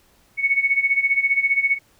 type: tone with tremolo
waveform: sine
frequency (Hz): 2217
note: C#7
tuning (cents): 0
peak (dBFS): -13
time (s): 0.37-1.79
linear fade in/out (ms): 50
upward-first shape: sine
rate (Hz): 15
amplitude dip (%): 80
effects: pink hiss -58 dBFS RMS until 1.99 s